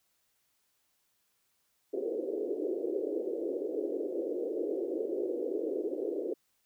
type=band-pass noise; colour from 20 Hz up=pink; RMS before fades=-34 dBFS; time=1.93-6.34 s; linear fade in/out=10 ms; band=330 to 500 Hz; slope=48 dB/octave; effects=white hiss -75 dBFS RMS until 6.65 s